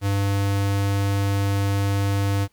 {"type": "tone", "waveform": "square", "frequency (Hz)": 99.5, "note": "G2", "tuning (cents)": 26, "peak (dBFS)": -20, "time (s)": [0.01, 2.48], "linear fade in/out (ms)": 50, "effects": ["pink hiss -65 dBFS RMS until 2.52 s"]}